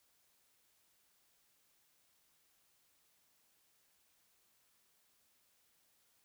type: silence
effects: white hiss -74 dBFS RMS until 6.24 s